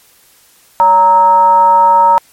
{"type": "tone with frequency modulation", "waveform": "sine", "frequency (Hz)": 930, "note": "A#5", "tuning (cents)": -4, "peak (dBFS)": -4, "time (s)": [0.8, 2.18], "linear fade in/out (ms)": 0, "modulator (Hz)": 363, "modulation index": 0.45, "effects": ["white hiss -47 dBFS RMS until 2.32 s", "MP3 64 kbps"]}